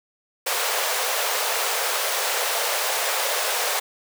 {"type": "high-pass noise", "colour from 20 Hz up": "pink", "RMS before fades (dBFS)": -24, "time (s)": [0.46, 3.8], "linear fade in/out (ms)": 10, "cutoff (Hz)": 460, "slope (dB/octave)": 48, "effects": []}